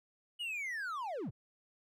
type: linear sweep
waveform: triangle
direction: down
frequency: 2960 to 78.3 Hz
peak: -35 dBFS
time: 0.39-1.31 s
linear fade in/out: 20 ms
effects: none